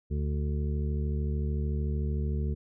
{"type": "harmonic tone", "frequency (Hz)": 73.42, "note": "D2", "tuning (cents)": 0, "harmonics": [1, 2, 3, 5, 6], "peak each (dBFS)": [-28, -34, -38, -42, -44], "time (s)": [0.1, 2.55], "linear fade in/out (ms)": 20, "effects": []}